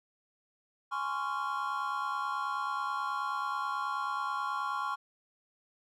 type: chord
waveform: triangle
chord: Db major seventh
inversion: second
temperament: just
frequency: 831.5 / 1039.4 / 1108.7 / 1385.9 Hz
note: Ab5 / C6 / Db6 / F6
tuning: +2 / -12 / 0 / -14 cents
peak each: -38 / -36 / -33 / -36 dBFS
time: 0.91-4.96 s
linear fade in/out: 20 ms
effects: none